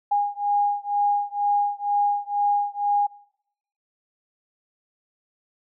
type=beating tone pair; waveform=sine; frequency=817 / 819.1 Hz; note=G#5 / G#5; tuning=-29 / -24 cents; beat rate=2.1 Hz; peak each=-23 dBFS; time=0.11-3.07 s; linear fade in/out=10 ms; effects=noise-tail reverb RT60 0.8 s tail -24 dB re dry